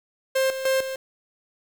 45% pulse tone with tremolo, 529 Hz, C5, 19 cents sharp, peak -19 dBFS, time 0.35-0.96 s, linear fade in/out 10 ms, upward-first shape square, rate 3.3 Hz, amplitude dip 65%, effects 8-bit

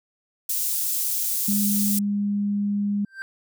white high-pass noise, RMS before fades -25 dBFS, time 0.49-1.99 s, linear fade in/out 5 ms, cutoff 7100 Hz, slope 12 dB/octave
sine tone, 203.6 Hz, G#3, 34 cents flat, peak -21 dBFS, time 1.48-3.05 s, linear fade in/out 5 ms
triangle tone with exponential growth, 1568 Hz, G6, in tune, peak -25 dBFS, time 3.05-3.22 s, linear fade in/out 0 ms, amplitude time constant 36 ms
effects none

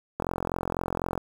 click train, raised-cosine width 1 ms, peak -14 dBFS, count 44, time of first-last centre 0.2-1.177 s, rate 44 Hz, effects 7-bit

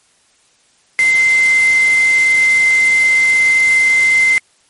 sine tone in noise, 2076 Hz, C7, 14 cents flat, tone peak -8 dBFS, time 0.99-4.38 s, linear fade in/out 0 ms, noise white, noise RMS -25 dBFS, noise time 0.99-4.38 s, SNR +14 dB, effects white hiss -54 dBFS RMS until 4.69 s + MP3 48 kbps

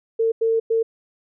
sine tone bursts at uneven times, 452.1 Hz, A4, 47 cents sharp, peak -16 dBFS, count 3, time 0.19-0.32 / 0.41-0.6 / 0.7-0.83 s, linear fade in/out 10 ms, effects none

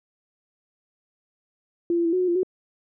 sine tone with pitch steps, 342.7 / 340.5 / 332.4 / 366.7 / 364.1 / 345.3 / 370.6 Hz, F4 / F4 / E4 / F#4 / F#4 / F4 / F#4, -33 / -44 / +15 / -15 / -28 / -20 / +3 cents, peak -19 dBFS, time 1.9-2.432 s, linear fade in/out 2 ms, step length 76 ms, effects none

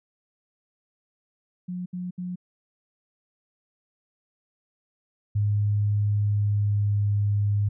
sine tone bursts, 180 Hz, F#3, 47 cents flat, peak -29 dBFS, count 3, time 1.68-2.358 s, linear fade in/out 10 ms, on 180 ms, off 69 ms
sine tone with pitch glide, 103.5 to 102.55 Hz, G#2 to G#2, -5 to -21 cents, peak -20 dBFS, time 5.35-7.69 s, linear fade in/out 10 ms, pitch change -16 cents, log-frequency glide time 6.14-7.05 s
effects none

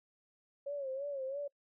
sine tone with vibrato, 550 Hz, C#5, 14 cents flat, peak -36 dBFS, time 0.66-1.48 s, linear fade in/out 10 ms, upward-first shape sine, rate 3 Hz, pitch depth 88 cents each way, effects noise-tail reverb RT60 0.1 s tail -24 dB re dry

